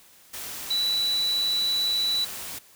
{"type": "tone in noise", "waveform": "sine", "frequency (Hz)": 3951, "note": "B7", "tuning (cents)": 0, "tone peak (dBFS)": -22, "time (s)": [0.7, 2.25], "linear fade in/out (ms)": 10, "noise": "white", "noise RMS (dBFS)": -36, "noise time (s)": [0.33, 2.59], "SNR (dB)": 11, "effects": ["white hiss -54 dBFS RMS until 2.75 s"]}